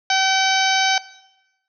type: harmonic tone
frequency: 766 Hz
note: G5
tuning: 40 cents flat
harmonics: 1 / 2 / 3 / 4 / 5 / 6 / 7 / 8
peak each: -19 / -22 / -24 / -25 / -26 / -27 / -27 / -28 dBFS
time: 0.1-0.98 s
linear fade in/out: 2 ms
effects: noise-tail reverb RT60 0.9 s tail -18 dB re dry